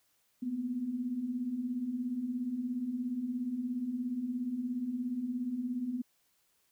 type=beating tone pair; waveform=sine; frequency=233.1 / 250.1 Hz; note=A#3 / B3; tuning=0 / +22 cents; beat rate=17 Hz; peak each=-40 / -33 dBFS; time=0.42-6.02 s; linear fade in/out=10 ms; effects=white hiss -73 dBFS RMS until 6.71 s